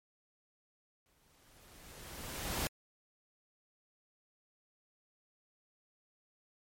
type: noise with exponential growth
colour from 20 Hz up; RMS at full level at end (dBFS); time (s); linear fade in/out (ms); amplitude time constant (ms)
pink; -34; 1.06-2.67; 0; 350
effects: MP3 64 kbps